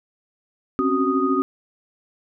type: tone cluster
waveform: sine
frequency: 263.5 / 276.7 / 373.6 / 1242 Hz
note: C4 / C#4 / F#4 / D#6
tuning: +12 / -3 / +17 / -3 cents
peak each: -23 dBFS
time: 0.79-1.42 s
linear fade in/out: 0 ms
effects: none